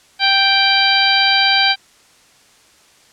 harmonic tone, 784 Hz, G5, in tune, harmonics 1 / 2 / 3 / 4 / 5 / 6, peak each -18 / -18 / -18 / -18 / -18 / -18 dBFS, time 0.19-1.76 s, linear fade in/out 50 ms, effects white hiss -50 dBFS RMS until 3.12 s + low-pass 8000 Hz 12 dB/octave

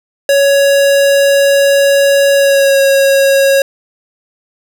square tone with pitch glide, 558 to 548.4 Hz, C#5 to C#5, +11 to -19 cents, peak -7 dBFS, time 0.29-3.62 s, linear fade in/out 2 ms, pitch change -30 cents, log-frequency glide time 2.35-2.8 s, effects none

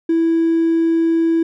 triangle tone with hard clipping, 329.6 Hz, E4, in tune, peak -13 dBFS, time 0.09-1.43 s, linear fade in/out 5 ms, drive 4 dB, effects none

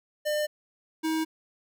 square tone pair in turn, 601 / 318.4 Hz, D5 / D#4, +40 / +40 cents, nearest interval major seventh, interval 1100 cents, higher first, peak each -26 dBFS, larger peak neither, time 0.25-0.47 / 1.03-1.25 s, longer neither, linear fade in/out 20 ms, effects none

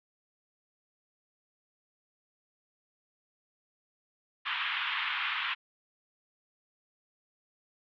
white band-pass noise, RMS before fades -33 dBFS, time 4.45-5.55 s, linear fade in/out 20 ms, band 960 to 3300 Hz, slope 48 dB/octave, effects none

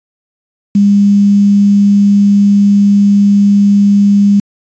sine tone with quantisation, 201.9 Hz, G#3, 49 cents flat, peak -4 dBFS, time 0.75-4.4 s, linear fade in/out 5 ms, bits 5, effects resampled to 16000 Hz

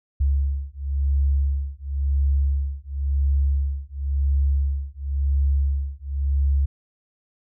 sine beating tone pair, 69 / 69.95 Hz, C#2 / C#2, -7 / +16 cents, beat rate 0.95 Hz, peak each -22 dBFS, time 0.2-6.66 s, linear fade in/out 10 ms, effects none

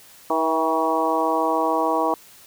harmonic tone with a mistuned harmonic, 160 Hz, D#3, 49 cents sharp, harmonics 2 / 3 / 4 / 5 / 6 / 7, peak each -26 / -26 / -25 / -26 / -24 / -26 dBFS, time 0.3-2.14 s, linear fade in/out 2 ms, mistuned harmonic 4, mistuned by +36 cents, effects white hiss -48 dBFS RMS until 2.46 s

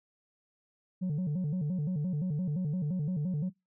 sine tone with vibrato, 164.81 Hz, E3, in tune, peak -26 dBFS, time 1.01-3.5 s, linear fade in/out 20 ms, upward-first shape square, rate 5.8 Hz, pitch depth 190 cents each way, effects noise-tail reverb RT60 0.2 s tail -24 dB re dry + tanh soft clip ceiling -28 dBFS

